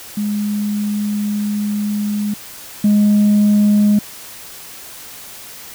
sine tone pair in turn, 207.7 / 207.7 Hz, G#3 / G#3, 0 / 0 cents, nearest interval unison, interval 0 cents, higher neither, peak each -16 / -7 dBFS, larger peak second, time 0.17-2.34 / 2.84-3.99 s, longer first, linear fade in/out 5 ms, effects tanh soft clip ceiling -7 dBFS + white hiss -35 dBFS RMS until 5.74 s

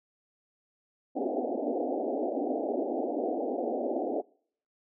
pink band-pass noise, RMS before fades -31 dBFS, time 1.15-4.22 s, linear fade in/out 20 ms, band 240 to 780 Hz, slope 96 dB/octave, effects noise-tail reverb RT60 0.6 s tail -26 dB re dry

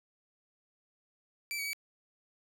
sawtooth tone with pitch steps, 2328 / 2258 / 2280 Hz, D7 / C#7 / C#7, -16 / +31 / +48 cents, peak -31 dBFS, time 1.51-1.732 s, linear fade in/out 0 ms, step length 74 ms, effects none

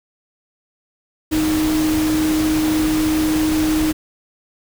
sine tone in noise, 311.1 Hz, D#4, in tune, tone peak -15 dBFS, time 1.31-3.93 s, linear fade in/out 20 ms, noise pink, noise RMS -25 dBFS, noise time 1.31-3.93 s, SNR +7 dB, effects none

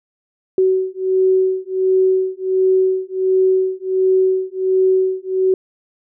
sine beating tone pair, 375.5 / 376.9 Hz, F#4 / F#4, +26 / +32 cents, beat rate 1.4 Hz, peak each -16 dBFS, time 0.58-5.54 s, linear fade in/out 2 ms, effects none

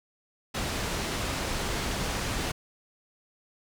pink low-pass noise, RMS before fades -31 dBFS, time 0.54-2.52 s, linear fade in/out 10 ms, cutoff 8000 Hz, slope 12 dB/octave, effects none

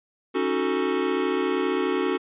square chord, D# half-diminished seventh, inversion third, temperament equal with one note detuned, 277.2 / 312 / 370 / 440 Hz, C#4 / D#4 / F#4 / A4, 0 / +5 / 0 / 0 cents, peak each -29 / -32 / -26 / -29 dBFS, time 0.34-2.18 s, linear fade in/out 20 ms, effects resampled to 8000 Hz

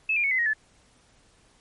sine tone with pitch steps, 2600 / 2398 / 2212 / 2040 / 1881.5 / 1735.3 Hz, E7 / D7 / C#7 / C7 / A#6 / A6, -24 / +36 / -4 / -44 / +16 / -24 cents, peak -21 dBFS, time 0.09-0.534 s, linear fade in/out 5 ms, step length 74 ms, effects pink hiss -60 dBFS RMS until 1.6 s + MP3 48 kbps

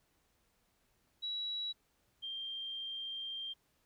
sine tone pair in turn, 3900 / 3178 Hz, B7 / G7, -23 / +23 cents, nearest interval major third, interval 354 cents, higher first, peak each -36 / -39 dBFS, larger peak first, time 1.22-1.73 / 2.22-3.54 s, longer second, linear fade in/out 20 ms, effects pink hiss -75 dBFS RMS until 3.85 s

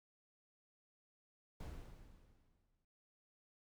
brown noise with exponential decay, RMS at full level -45 dBFS, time 1.6-2.85 s, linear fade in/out 5 ms, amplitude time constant 270 ms, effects none

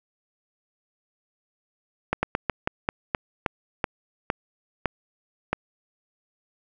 slowing click train, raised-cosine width 0.5 ms, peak -7 dBFS, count 12, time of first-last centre 2.13-5.53 s, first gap 100 ms, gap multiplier 1.21, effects none

